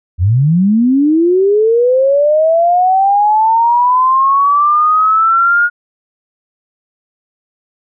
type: linear sweep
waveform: sine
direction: up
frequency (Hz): 79.8 to 1437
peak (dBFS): -7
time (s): 0.18-5.7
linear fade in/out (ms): 50
effects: none